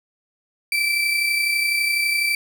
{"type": "tone pair together", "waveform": "35% pulse", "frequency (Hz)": [2301, 2333], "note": ["D7", "D7"], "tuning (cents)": [-36, -12], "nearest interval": "unison", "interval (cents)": 24, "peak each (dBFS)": [-26, -17], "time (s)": [0.72, 2.35], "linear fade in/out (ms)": 2, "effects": []}